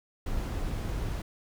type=noise; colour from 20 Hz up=brown; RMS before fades=-32 dBFS; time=0.26-1.22 s; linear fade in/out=5 ms; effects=none